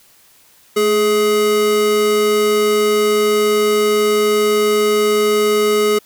square tone pair together, 215.5 / 419.5 Hz, A3 / G#4, -36 / +17 cents, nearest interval octave, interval 1153 cents, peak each -24 / -13 dBFS, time 0.76-5.99 s, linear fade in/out 10 ms, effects white hiss -50 dBFS RMS until 6.05 s

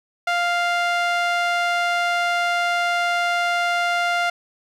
sawtooth tone with band-pass filter, 698.5 Hz, F5, in tune, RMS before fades -21 dBFS, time 0.27-4.3 s, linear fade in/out 5 ms, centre 1600 Hz, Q 0.84, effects 9-bit

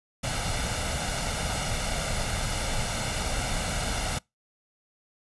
pink noise with comb filter, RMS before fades -29 dBFS, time 0.23-4.19 s, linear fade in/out 10 ms, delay 1.4 ms, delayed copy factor +0.6, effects noise-tail reverb RT60 0.2 s tail -25 dB re dry + resampled to 24000 Hz

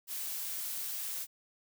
blue noise, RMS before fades -38 dBFS, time 0.07-1.27 s, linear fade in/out 50 ms, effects none

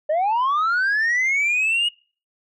sine linear sweep, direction up, 587.3 to 2900 Hz, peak -15 dBFS, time 0.09-1.89 s, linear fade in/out 10 ms, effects noise-tail reverb RT60 0.4 s tail -26 dB re dry + tanh soft clip ceiling -16 dBFS

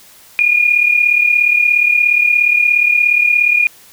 sine tone pair together, 2430 / 2467 Hz, D#7 / D#7, -42 / -15 cents, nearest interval unison, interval 27 cents, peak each -10 / -15 dBFS, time 0.39-3.67 s, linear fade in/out 0 ms, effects white hiss -43 dBFS RMS until 3.92 s

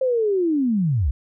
sine linear sweep, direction down, 533 to 55 Hz, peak -17 dBFS, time 0.01-1.11 s, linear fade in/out 5 ms, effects none

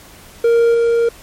triangle tone with level steps, 466.2 Hz, A#4, in tune, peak -7 / -9 dBFS, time 0.44-1.09 s, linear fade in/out 5 ms, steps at 0.74 s, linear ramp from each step 2 ms, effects pink hiss -41 dBFS RMS until 1.22 s + MP3 64 kbps

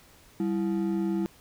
triangle ring-modulated tone, 263.6 Hz, C4, 13 cents sharp, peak -20 dBFS, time 0.4-1.26 s, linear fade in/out 0 ms, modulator 68.4 Hz, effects pink hiss -56 dBFS RMS until 1.4 s

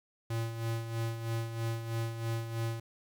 square tone with tremolo, 114.4 Hz, A#2, 32 cents flat, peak -31 dBFS, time 0.3-2.8 s, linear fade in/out 5 ms, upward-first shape sine, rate 3.1 Hz, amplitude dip 60%, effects 11-bit

